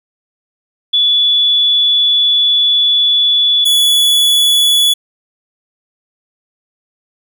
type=tone pair in turn; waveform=sine / 45% pulse; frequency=3436 / 3412 Hz; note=A7 / G#7; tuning=-42 / +46 cents; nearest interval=unison; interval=12 cents; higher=first; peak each=-8 dBFS; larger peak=neither; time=0.93-3.65 / 3.65-4.94 s; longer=first; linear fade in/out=10 ms; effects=8-bit